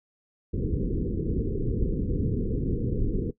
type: low-pass noise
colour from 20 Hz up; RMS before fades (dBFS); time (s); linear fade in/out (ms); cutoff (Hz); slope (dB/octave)
pink; -27; 0.53-3.31; 10; 480; 96
effects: noise-tail reverb RT60 0.1 s tail -17 dB re dry

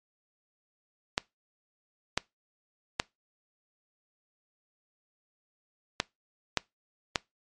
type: clicks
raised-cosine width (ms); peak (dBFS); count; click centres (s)
0.2; -7; 6; 1.179 / 2.176 / 2.999 / 6.001 / 6.573 / 7.158
effects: noise-tail reverb RT60 0.2 s tail -23 dB re dry + MP3 48 kbps

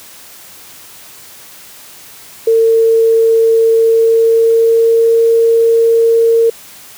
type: tone with pitch glide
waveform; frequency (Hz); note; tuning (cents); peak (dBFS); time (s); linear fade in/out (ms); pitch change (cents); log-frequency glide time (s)
sine; 452.7 to 458.2; A4 to A#4; +49 to -30; -6; 2.47-6.5; 5; +21; 3.73-5.23
effects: white hiss -36 dBFS RMS until 6.97 s + high-pass 60 Hz 12 dB/octave

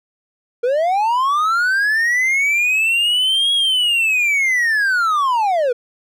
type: linear two-way sweep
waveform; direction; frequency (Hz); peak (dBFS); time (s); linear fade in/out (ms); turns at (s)
triangle; up then down; 464.2 to 3322 to 464.2; -12; 0.63-5.73; 10; 3.53
effects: none

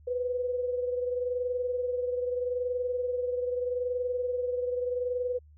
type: tone pair together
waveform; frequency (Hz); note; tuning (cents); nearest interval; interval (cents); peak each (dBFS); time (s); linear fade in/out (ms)
sine; 493.9 / 514.7; B4 / C5; 0 / -29; minor second; 71; -28 / -37; 0.07-5.39; 10
effects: added 75 Hz sine -52 dBFS peak until 5.57 s

